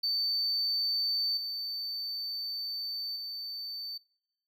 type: tone with level steps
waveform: triangle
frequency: 4554 Hz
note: C#8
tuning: 46 cents sharp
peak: -25 / -32 / -35 dBFS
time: 0.03-3.98 s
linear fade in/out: 10 ms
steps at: 1.37 / 3.16 s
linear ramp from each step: 2 ms
effects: noise-tail reverb RT60 0.8 s tail -25 dB re dry + tanh soft clip ceiling -23 dBFS